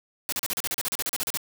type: noise bursts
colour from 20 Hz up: white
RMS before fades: -28 dBFS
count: 16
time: 0.29-1.373 s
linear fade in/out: 0 ms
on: 33 ms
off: 37 ms
effects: none